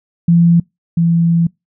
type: tone pair in turn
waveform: sine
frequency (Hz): 170 / 168.14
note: F3 / E3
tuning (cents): -46 / +35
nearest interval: unison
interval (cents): 19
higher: first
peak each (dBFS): -6 / -9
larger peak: first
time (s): 0.28-0.6 / 0.97-1.47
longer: second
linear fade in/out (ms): 5
effects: noise-tail reverb RT60 0.2 s tail -26 dB re dry